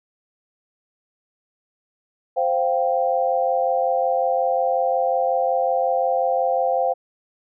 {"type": "chord", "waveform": "sine", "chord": "C suspended fourth", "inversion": "none", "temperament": "equal", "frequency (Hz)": [523.3, 698.5, 784], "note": ["C5", "F5", "G5"], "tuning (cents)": [0, 0, 0], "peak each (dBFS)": [-21, -22, -23], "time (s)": [2.36, 6.94], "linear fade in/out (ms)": 20, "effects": []}